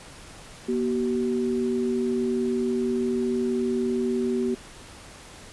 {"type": "tone pair together", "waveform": "sine", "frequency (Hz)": [240.5, 380.4], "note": ["B3", "F#4"], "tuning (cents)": [-46, 48], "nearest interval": "minor sixth", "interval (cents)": 794, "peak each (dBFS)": -25, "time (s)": [0.68, 4.55], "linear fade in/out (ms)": 10, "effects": ["pink hiss -45 dBFS RMS until 5.52 s", "resampled to 24000 Hz"]}